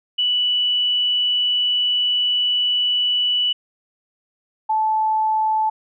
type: tone pair in turn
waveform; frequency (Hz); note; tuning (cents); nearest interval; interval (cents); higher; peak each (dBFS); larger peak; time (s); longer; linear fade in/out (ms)
sine; 2960 / 871.2; F#7 / A5; 0 / -17; octave + major sixth; 2117; first; -16; neither; 0.18-3.53 / 4.69-5.7; first; 10
effects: none